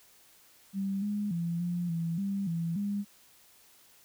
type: tone with pitch steps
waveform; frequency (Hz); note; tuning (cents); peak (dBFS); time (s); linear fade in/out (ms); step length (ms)
sine; 195.5 / 206.5 / 169.7 / 175 / 166.6 / 197.6 / 167.1 / 202.6; G3 / G#3 / F3 / F3 / E3 / G3 / E3 / G#3; -4 / -10 / -49 / +4 / +19 / +14 / +24 / -43; -29; 0.73-3.05; 50; 290
effects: white hiss -60 dBFS RMS until 4.04 s